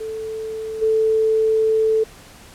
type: tone with level steps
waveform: sine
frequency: 440 Hz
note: A4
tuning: in tune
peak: -25 / -14 dBFS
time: 0-2.04 s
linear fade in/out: 10 ms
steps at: 0.81 s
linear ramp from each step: 20 ms
effects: pink hiss -44 dBFS RMS until 2.54 s + low-pass 12000 Hz 12 dB/octave